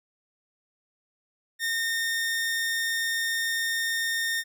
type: tone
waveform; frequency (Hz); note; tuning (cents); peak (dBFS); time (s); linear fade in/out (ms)
sawtooth; 1829; A#6; -33; -22; 1.59-4.44; 50
effects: none